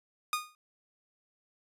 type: tone with exponential decay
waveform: sawtooth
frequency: 1229 Hz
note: D#6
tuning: 22 cents flat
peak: -22 dBFS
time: 0.33-0.55 s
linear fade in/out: 1 ms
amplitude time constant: 47 ms
effects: resampled to 32000 Hz